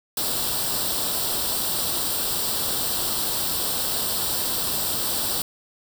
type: noise with comb filter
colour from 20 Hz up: white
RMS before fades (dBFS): -25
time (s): 0.17-5.42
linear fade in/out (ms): 2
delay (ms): 0.23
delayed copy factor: +0.7
effects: none